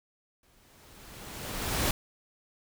pink noise with exponential growth, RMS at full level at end -26 dBFS, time 0.43-1.91 s, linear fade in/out 2 ms, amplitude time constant 320 ms, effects none

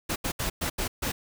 pink noise bursts at uneven times, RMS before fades -29 dBFS, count 6, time 0.09-0.16 / 0.24-0.32 / 0.39-0.5 / 0.61-0.7 / 0.78-0.88 / 1.02-1.12 s, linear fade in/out 10 ms, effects none

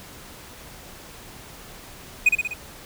triangle tone with echo, 2489 Hz, D#7, in tune, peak -10 dBFS, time 2.26-2.29 s, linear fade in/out 5 ms, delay 62 ms, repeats 4, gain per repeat -4 dB, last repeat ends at 2.538 s, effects pink hiss -43 dBFS RMS until 2.85 s

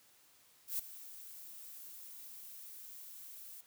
violet noise with ADSR envelope, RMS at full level -35 dBFS, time 0.67-3.61 s, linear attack 120 ms, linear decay 8 ms, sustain -16 dB, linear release 5 ms, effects white hiss -66 dBFS RMS until 3.66 s + high-pass 60 Hz 12 dB/octave

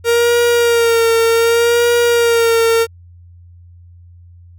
45% pulse tone with vibrato, 466.2 Hz, A#4, in tune, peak -10 dBFS, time 0.04-2.87 s, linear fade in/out 50 ms, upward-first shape sine, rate 0.66 Hz, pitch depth 36 cents each way, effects added 87 Hz sine -38 dBFS peak until 4.58 s

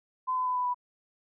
sine tone with pitch steps, 1021 / 1012.2 / 1003.5 / 994.8 / 986.2 Hz, C6 / B5 / B5 / B5 / B5, -43 / +42 / +27 / +12 / -3 cents, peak -26 dBFS, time 0.27-0.745 s, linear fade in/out 20 ms, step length 95 ms, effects none

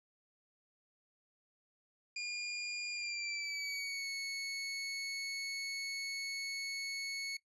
25% pulse tone with pitch glide, 2419 to 2205 Hz, D#7 to C#7, -49 to -10 cents, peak -34 dBFS, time 2.16-7.37 s, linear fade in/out 5 ms, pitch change -161 cents, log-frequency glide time 2.9-4.08 s, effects noise-tail reverb RT60 0.1 s tail -19 dB re dry + resampled to 24000 Hz

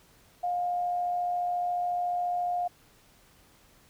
sine tone with amplitude modulation, 710 Hz, F5, 28 cents sharp, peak -25 dBFS, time 0.43-2.68 s, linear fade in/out 10 ms, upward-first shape sine, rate 94.2 Hz, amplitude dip 30%, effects pink hiss -60 dBFS RMS until 3.89 s

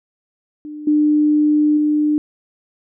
sine tone with level steps, 300 Hz, D4, 37 cents sharp, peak -28 / -11 / -13 dBFS, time 0.65-2.18 s, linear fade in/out 0 ms, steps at 0.87 / 1.77 s, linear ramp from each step 5 ms, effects none

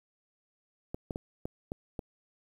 clicks, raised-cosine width 2 ms, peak -22 dBFS, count 6, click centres 0.945 / 1.108 / 1.159 / 1.455 / 1.719 / 1.992 s, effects 9-bit

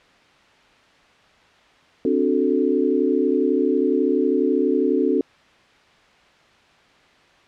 sine chord, D dominant seventh, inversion third, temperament equal, 261.6 / 293.7 / 370 / 440 Hz, C4 / D4 / F#4 / A4, 0 / 0 / 0 / 0 cents, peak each -22 dBFS, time 2.05-5.21 s, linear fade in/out 2 ms, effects white hiss -53 dBFS RMS until 7.47 s + low-pass 3000 Hz 12 dB/octave

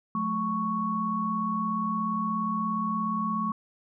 sine tone cluster, 179.7 / 216.7 / 1110 Hz, F3 / A3 / C#6, +50 / -26 / +2 cents, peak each -35 / -30 / -28 dBFS, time 0.15-3.52 s, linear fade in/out 2 ms, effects none

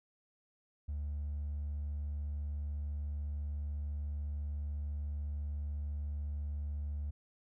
triangle tone with hard clipping, 73 Hz, D2, 10 cents flat, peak -35 dBFS, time 0.88-7.11 s, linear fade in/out 10 ms, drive 2 dB, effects none

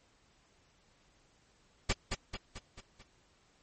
pink noise with echo, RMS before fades -28 dBFS, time 1.89-1.93 s, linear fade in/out 10 ms, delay 220 ms, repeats 5, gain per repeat -5 dB, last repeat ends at 3.03 s, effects pink hiss -68 dBFS RMS until 3.62 s + MP3 32 kbps

